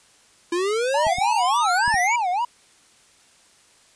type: exponential sweep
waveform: square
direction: up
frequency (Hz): 335.5 to 2349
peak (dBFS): -21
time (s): 0.52-2.16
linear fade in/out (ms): 5
type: tone with vibrato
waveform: triangle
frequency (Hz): 830.6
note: G#5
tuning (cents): 0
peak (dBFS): -18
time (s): 0.94-2.45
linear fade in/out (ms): 5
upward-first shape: sine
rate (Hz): 3.5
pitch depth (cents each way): 270
type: clicks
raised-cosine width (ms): 5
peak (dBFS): -22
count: 4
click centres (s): 1.068 / 1.185 / 1.879 / 1.942
effects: white hiss -55 dBFS RMS until 3.95 s + resampled to 22050 Hz